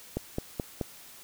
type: click train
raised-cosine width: 2 ms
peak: -16 dBFS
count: 4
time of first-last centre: 0.17-0.812 s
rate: 4.67 Hz
effects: white hiss -50 dBFS RMS until 1.23 s